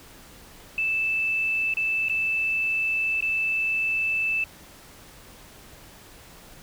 sine tone with dropouts, 2637 Hz, E7, in tune, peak -22 dBFS, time 0.78-4.44 s, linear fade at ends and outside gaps 2 ms, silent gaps 1.739-1.77 / 2.086-2.096 / 3.207-3.224 s, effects pink hiss -48 dBFS RMS until 6.62 s

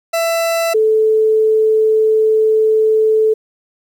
40% pulse / sine tone pair in turn, 666 / 436.7 Hz, E5 / A4, +18 / -13 cents, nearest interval perfect fifth, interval 731 cents, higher first, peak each -13 / -9 dBFS, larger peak second, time 0.13-0.74 / 0.74-3.34 s, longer second, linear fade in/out 10 ms, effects 8-bit

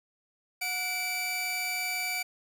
sawtooth tone pair together, 730 / 2318 Hz, F#5 / D7, -24 / -23 cents, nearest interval octave + minor sixth, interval 2001 cents, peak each -34 / -27 dBFS, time 0.61-2.23 s, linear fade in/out 10 ms, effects none

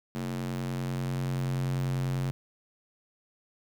square tone with high-pass filter sweep, 45.12 Hz, F#1, 43 cents flat, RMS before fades -31 dBFS, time 0.15-2.31 s, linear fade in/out 0 ms, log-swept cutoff 180 to 120 Hz, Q 3, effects none

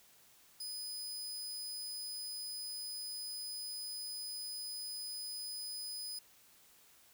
sawtooth tone, 5000 Hz, D#8, 8 cents sharp, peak -38 dBFS, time 0.6-6.19 s, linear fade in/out 5 ms, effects white hiss -64 dBFS RMS until 7.13 s

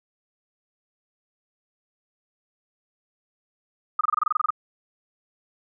sine tone bursts, 1236 Hz, D#6, 12 cents flat, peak -17 dBFS, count 12, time 3.99-4.505 s, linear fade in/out 5 ms, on 20 ms, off 25 ms, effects none

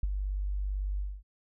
sine tone with ADSR envelope, 49 Hz, G1, in tune, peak -23 dBFS, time 0.03-1.23 s, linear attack 4 ms, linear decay 29 ms, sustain -6 dB, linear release 240 ms, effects none

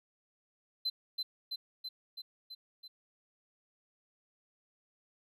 triangle tone with echo, 4065 Hz, B7, 49 cents sharp, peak -28 dBFS, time 0.85-0.9 s, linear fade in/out 10 ms, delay 330 ms, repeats 6, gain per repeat -3 dB, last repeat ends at 2.88 s, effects tanh soft clip ceiling -26 dBFS

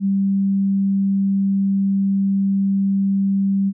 sine tone, 196 Hz, G3, in tune, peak -15 dBFS, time 0-3.73 s, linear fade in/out 50 ms, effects none

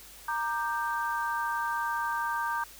sine chord, G minor, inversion first, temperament equal with one note detuned, 932.3 / 1190.4 / 1568 Hz, Bb5 / D6 / G6, 0 / +23 / 0 cents, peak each -31 / -34 / -33 dBFS, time 0.28-2.64 s, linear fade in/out 5 ms, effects added 50 Hz sine -58 dBFS peak until 2.79 s + white hiss -50 dBFS RMS until 2.79 s

